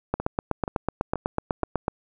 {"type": "two click trains", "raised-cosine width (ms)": 1, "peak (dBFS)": [-9, -15], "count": [15, 4], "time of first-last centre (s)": [[0.14, 1.881], [0.2, 1.635]], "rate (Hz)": [8.04, 2.09], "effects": []}